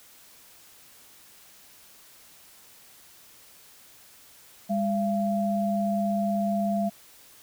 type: tone pair together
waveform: sine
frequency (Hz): 202.5 / 681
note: G#3 / F5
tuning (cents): -43 / -44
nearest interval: octave + major sixth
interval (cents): 2099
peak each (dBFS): -25 / -27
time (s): 4.69-6.9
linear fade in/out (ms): 20
effects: white hiss -53 dBFS RMS until 7.42 s